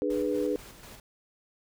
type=chord; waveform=sine; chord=G# diminished; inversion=second; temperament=equal with one note detuned; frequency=299.3 / 415.3 / 493.9 Hz; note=D4 / G#4 / B4; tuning=+33 / 0 / 0 cents; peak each=-30 dBFS; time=0.02-0.56 s; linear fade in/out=0 ms
type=noise with tremolo; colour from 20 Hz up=pink; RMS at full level=-47 dBFS; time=0.1-1 s; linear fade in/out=2 ms; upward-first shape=square; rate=4.1 Hz; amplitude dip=40%
effects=none